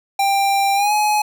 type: tone with pitch glide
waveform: square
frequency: 791 to 842.9 Hz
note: G5 to G#5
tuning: +15 to +25 cents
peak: -15 dBFS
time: 0.19-1.22 s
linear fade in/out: 5 ms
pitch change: +110 cents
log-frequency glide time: 0.75-0.92 s
effects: none